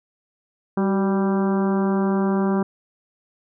harmonic tone with a mistuned harmonic, 196 Hz, G3, in tune, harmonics 1 / 2 / 3 / 4 / 5 / 6 / 7 / 8, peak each -19 / -24 / -32 / -32 / -32 / -35 / -38 / -40 dBFS, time 0.77-2.63 s, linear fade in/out 5 ms, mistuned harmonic 2, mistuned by -50 cents, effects none

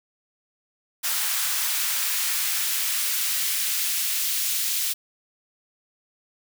white noise with high-pass filter sweep, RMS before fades -25 dBFS, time 1.03-4.94 s, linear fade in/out 20 ms, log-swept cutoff 1100 to 2800 Hz, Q 0.81, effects none

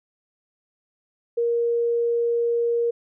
sine tone, 470 Hz, A#4, 14 cents sharp, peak -19 dBFS, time 1.37-2.91 s, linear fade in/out 10 ms, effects none

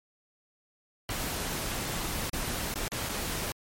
pink noise with dropouts, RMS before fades -33 dBFS, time 1.09-3.52 s, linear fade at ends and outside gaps 1 ms, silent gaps 2.296-2.332 / 2.74-2.757 / 2.881-2.918 / 3.089-3.093 s, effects MP3 64 kbps

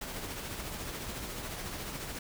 pink noise with tremolo, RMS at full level -38 dBFS, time 0.01-2.19 s, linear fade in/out 5 ms, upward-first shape triangle, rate 14 Hz, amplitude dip 40%, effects none

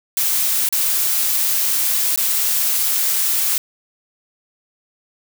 blue noise with dropouts, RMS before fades -18 dBFS, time 0.17-3.58 s, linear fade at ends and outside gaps 1 ms, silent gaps 0.689-0.725 / 2.16-2.175 s, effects none

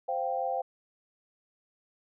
sine chord, C suspended fourth, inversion none, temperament equal, 523.3 / 698.5 / 784 Hz, C5 / F5 / G5, 0 / 0 / 0 cents, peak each -33 / -33 / -32 dBFS, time 0.08-0.62 s, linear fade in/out 10 ms, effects none

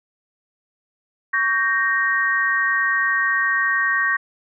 sine chord, G diminished, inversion second, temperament equal with one note detuned, 1123.6 / 1568 / 1864.7 Hz, Db6 / G6 / Bb6, +23 / 0 / 0 cents, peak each -24 / -22 / -19 dBFS, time 1.33-4.17 s, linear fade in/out 10 ms, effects none

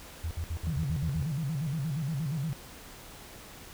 sine tone bursts, 81.5 Hz, E2, 19 cents flat, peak -30 dBFS, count 8, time 0.24-1.226 s, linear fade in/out 0 ms, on 69 ms, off 62 ms
sine tone with vibrato, 148.2 Hz, D3, 16 cents sharp, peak -29 dBFS, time 0.67-2.53 s, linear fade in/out 0 ms, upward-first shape square, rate 8.5 Hz, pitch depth 160 cents each way
effects pink hiss -48 dBFS RMS until 3.73 s

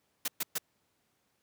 white noise bursts, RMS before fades -32 dBFS, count 3, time 0.25-0.583 s, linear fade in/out 5 ms, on 31 ms, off 120 ms, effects pink hiss -75 dBFS RMS until 1.42 s + high-pass 100 Hz 12 dB/octave

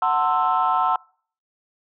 sine chord, F# half-diminished seventh, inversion none, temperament equal with one note detuned, 740 / 898 / 1046.5 / 1318.5 Hz, F#5 / A5 / C6 / E6, 0 / +35 / 0 / 0 cents, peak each -22 dBFS, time 0.02-0.96 s, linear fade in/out 2 ms, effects noise-tail reverb RT60 0.5 s tail -26 dB re dry + tanh soft clip ceiling -10 dBFS

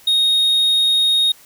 triangle tone, 3729 Hz, A#7, in tune, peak -11 dBFS, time 0.07-1.32 s, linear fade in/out 5 ms, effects white hiss -47 dBFS RMS until 1.45 s

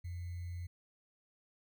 sine tone with sample-and-hold, 87.31 Hz, F2, in tune, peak -39 dBFS, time 0.04-0.67 s, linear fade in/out 10 ms, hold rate 2100 Hz, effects none

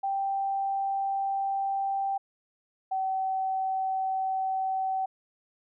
sine tone pair in turn, 784 / 763 Hz, G5 / G5, 0 / -47 cents, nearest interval unison, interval 47 cents, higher first, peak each -26 dBFS, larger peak neither, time 0.03-2.18 / 2.91-5.06 s, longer neither, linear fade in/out 10 ms, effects none

